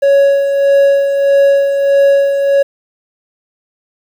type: tone with tremolo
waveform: triangle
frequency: 557 Hz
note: C#5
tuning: 8 cents sharp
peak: -3 dBFS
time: 0.02-2.63 s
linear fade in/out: 10 ms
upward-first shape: sine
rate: 1.6 Hz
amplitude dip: 50%
effects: 7-bit